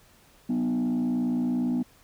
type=tone with frequency modulation; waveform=sine; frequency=246.9 Hz; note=B3; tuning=in tune; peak=-21 dBFS; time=0.49-1.83 s; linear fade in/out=10 ms; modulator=57.5 Hz; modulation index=0.73; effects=tanh soft clip ceiling -22 dBFS + pink hiss -58 dBFS RMS until 2.03 s